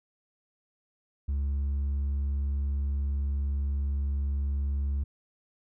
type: tone with hard clipping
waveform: triangle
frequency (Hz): 69.9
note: C#2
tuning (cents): +15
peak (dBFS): -25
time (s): 1.28-5.04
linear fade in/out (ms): 10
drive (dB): 1
effects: none